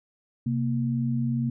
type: tone pair together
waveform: sine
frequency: 130.81 / 232.9 Hz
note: C3 / A#3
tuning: 0 / -1 cents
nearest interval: minor seventh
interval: 999 cents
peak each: -26 dBFS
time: 0.46-1.5 s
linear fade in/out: 5 ms
effects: none

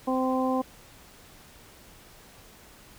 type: harmonic tone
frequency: 259.1 Hz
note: C4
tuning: 17 cents flat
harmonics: 1 / 2 / 3 / 4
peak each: -26 / -29 / -31 / -32 dBFS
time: 0.07-0.62 s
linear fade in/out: 10 ms
effects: pink hiss -52 dBFS RMS until 2.98 s

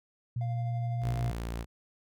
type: tone with pitch glide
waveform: sine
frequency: 120 to 121.46 Hz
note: B2 to B2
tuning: -49 to -28 cents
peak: -29 dBFS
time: 0.36-1.31 s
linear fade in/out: 5 ms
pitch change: +21 cents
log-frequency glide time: 0.89-1.13 s
type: tone with tremolo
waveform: triangle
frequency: 698.5 Hz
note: F5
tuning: in tune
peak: -38 dBFS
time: 0.41-1.32 s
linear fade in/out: 2 ms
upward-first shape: sine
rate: 12 Hz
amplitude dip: 40%
type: tone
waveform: sawtooth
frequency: 57.6 Hz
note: A#1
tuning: 20 cents flat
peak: -30 dBFS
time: 1.01-1.66 s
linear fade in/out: 50 ms
effects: none

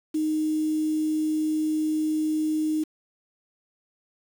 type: tone with quantisation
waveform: sine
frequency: 309.8 Hz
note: D#4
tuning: 7 cents flat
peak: -22 dBFS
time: 0.14-2.84 s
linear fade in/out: 10 ms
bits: 7
effects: none

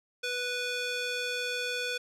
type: tone with band-pass filter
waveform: square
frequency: 493 Hz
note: B4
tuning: 3 cents flat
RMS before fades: -33 dBFS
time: 0.23-1.98 s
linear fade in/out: 10 ms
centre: 3100 Hz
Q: 0.96
effects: none

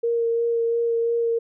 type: tone with vibrato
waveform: sine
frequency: 464.8 Hz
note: A#4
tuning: 5 cents flat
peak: -19 dBFS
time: 0.03-1.39 s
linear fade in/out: 10 ms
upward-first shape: sine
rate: 2.9 Hz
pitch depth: 13 cents each way
effects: none

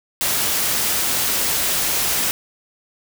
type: noise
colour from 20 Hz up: white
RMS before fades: -20 dBFS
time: 0.21-2.31 s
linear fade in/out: 0 ms
effects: none

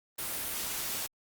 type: noise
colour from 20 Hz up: white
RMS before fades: -35 dBFS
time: 0.18-1.07 s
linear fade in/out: 10 ms
effects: Opus 32 kbps

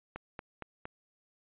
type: click train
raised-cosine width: 0.5 ms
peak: -25 dBFS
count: 4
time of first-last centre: 0.16-0.854 s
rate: 4.32 Hz
effects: resampled to 8000 Hz

